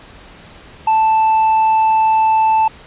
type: tone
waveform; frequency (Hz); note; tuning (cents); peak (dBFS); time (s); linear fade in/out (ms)
triangle; 880; A5; 0; -8; 0.87-2.68; 5
effects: pink hiss -40 dBFS RMS until 2.86 s + resampled to 8000 Hz